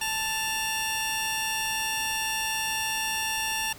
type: tone pair together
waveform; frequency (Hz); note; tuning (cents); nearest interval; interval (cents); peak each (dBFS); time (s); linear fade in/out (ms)
15% pulse; 880 / 2808; A5 / F7; 0 / +9; octave + minor sixth; 2009; -23; 0.01-3.73; 5
effects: pink hiss -47 dBFS RMS until 3.78 s